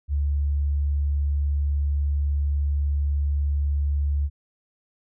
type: tone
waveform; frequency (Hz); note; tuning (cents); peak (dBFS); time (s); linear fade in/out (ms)
sine; 71.8; D2; -39; -20; 0.08-4.3; 50
effects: none